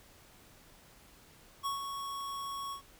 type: tone with ADSR envelope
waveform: square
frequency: 1108.7 Hz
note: C#6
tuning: in tune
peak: -32 dBFS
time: 1.63-2.82 s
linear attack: 29 ms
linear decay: 130 ms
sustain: -6 dB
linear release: 100 ms
effects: pink hiss -59 dBFS RMS until 2.99 s